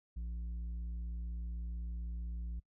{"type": "tone with tanh clipping", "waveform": "sine", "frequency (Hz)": 57.9, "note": "A#1", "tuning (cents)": -11, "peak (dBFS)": -39, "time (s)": [0.16, 2.6], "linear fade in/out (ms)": 10, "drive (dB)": 6, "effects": ["noise-tail reverb RT60 0.1 s tail -24 dB re dry"]}